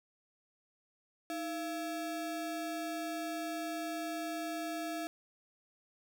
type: ring-modulated tone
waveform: square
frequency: 500 Hz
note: B4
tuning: 21 cents sharp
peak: -34 dBFS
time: 1.3-5.07 s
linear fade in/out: 0 ms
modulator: 185 Hz
effects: none